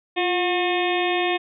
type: harmonic tone with a mistuned harmonic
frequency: 361 Hz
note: F#4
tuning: 43 cents flat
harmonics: 1 / 2 / 3 / 5 / 6 / 7 / 8 / 9 / 10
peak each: -23 / -25 / -32 / -30 / -32 / -29 / -36 / -34 / -33 dBFS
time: 0.16-1.38 s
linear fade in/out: 20 ms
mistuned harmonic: 1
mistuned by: -51 cents
effects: none